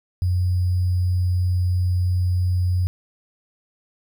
sine tone with sample-and-hold, 90.3 Hz, F#2, 42 cents flat, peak -17 dBFS, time 0.22-2.87 s, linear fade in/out 0 ms, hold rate 4900 Hz, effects none

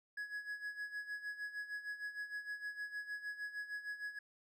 triangle tone with tremolo, 1677 Hz, G#6, 16 cents sharp, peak -37 dBFS, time 0.17-4.19 s, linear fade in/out 5 ms, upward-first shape sine, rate 6.5 Hz, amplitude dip 75%, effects none

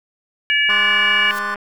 harmonic tone, 575 Hz, D5, 37 cents flat, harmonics 3 / 4 / 5, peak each -18 / -18 / -18 dBFS, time 0.5-1.31 s, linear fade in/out 0 ms
triangle chord, D dominant seventh, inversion third, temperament equal, 1046.5 / 1174.7 / 1480 / 1760 Hz, C6 / D6 / F#6 / A6, 0 / 0 / 0 / 0 cents, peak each -25 / -25 / -24 / -25 dBFS, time 0.69-1.55 s, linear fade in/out 10 ms
click train, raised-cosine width 0.5 ms, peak -17 dBFS, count 178, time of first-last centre 0.69-1.558 s, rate 204 Hz
white noise with exponential growth, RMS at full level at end -31 dBFS, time 1.18-1.39 s, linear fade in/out 5 ms, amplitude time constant 44 ms
effects none

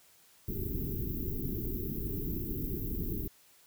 pink band-stop noise, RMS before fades -35 dBFS, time 0.48-3.28 s, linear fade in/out 5 ms, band 420 to 13000 Hz, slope 96 dB/octave, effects white hiss -62 dBFS RMS until 3.66 s

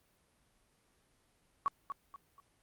sine tone with echo, 1121 Hz, C#6, 19 cents sharp, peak -27 dBFS, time 1.66-1.68 s, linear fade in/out 0 ms, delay 240 ms, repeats 3, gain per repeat -9 dB, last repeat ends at 2.4 s, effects pink hiss -72 dBFS RMS until 2.62 s + Opus 32 kbps

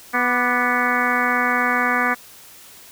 harmonic tone with a mistuned harmonic, 246.9 Hz, B3, in tune, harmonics 1 / 2 / 3 / 4 / 5 / 6 / 7 / 8 / 9, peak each -26 / -29 / -26 / -27 / -23 / -24 / -24 / -26 / -27 dBFS, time 0.13-2.15 s, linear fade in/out 20 ms, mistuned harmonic 5, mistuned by -57 cents, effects white hiss -44 dBFS RMS until 2.91 s

